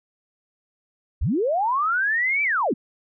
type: linear two-way sweep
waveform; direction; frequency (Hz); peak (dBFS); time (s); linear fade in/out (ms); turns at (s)
sine; up then down; 36.71 to 2349 to 163.3; -19; 1.21-2.74; 10; 2.43
effects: none